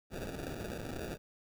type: noise with sample-and-hold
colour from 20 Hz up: white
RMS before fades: -41 dBFS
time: 0.1-1.18 s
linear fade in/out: 50 ms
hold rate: 1050 Hz
effects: none